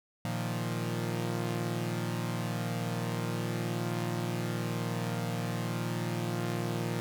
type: chord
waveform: sawtooth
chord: Bb suspended fourth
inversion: none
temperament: equal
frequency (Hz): 116.54 / 155.56 / 174.61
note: Bb2 / Eb3 / F3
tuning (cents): 0 / 0 / 0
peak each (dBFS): -30 / -34 / -32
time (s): 0.25-7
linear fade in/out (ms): 0
effects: none